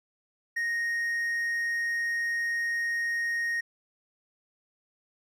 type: tone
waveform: triangle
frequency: 1864.7 Hz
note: A#6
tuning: in tune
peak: -25 dBFS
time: 0.56-3.61 s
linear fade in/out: 10 ms
effects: none